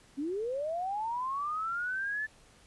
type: linear sweep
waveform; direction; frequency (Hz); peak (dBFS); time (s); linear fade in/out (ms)
sine; up; 263.5 to 1760; -31; 0.17-2.27; 20
effects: pink hiss -60 dBFS RMS until 2.66 s + resampled to 24000 Hz